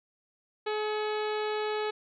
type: harmonic tone with a mistuned harmonic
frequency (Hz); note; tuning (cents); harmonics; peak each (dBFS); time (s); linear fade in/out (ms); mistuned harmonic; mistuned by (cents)
425.6; G#4; +42; 1 / 2 / 3 / 4 / 5 / 6 / 7 / 8 / 9 / 10; -30 / -36 / -40 / -42 / -44 / -46 / -47 / -48 / -49 / -50; 0.66-1.91; 10; 5; +64
effects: none